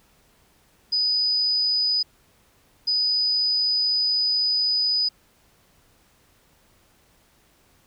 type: tone bursts at uneven times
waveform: sine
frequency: 4978 Hz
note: D#8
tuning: in tune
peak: -19 dBFS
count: 2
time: 0.92-2.03 / 2.87-5.09 s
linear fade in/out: 10 ms
effects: pink hiss -60 dBFS RMS until 7.86 s